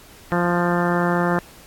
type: harmonic tone with a mistuned harmonic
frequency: 174.61 Hz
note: F3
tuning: in tune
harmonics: 1 / 2 / 3 / 4 / 5 / 6 / 7 / 8 / 9 / 10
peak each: -21 / -24 / -26 / -27 / -28 / -29 / -29 / -30 / -31 / -31 dBFS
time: 0.32-1.39 s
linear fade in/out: 0 ms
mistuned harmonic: 10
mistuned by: +30 cents
effects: pink hiss -46 dBFS RMS until 1.66 s + AAC 64 kbps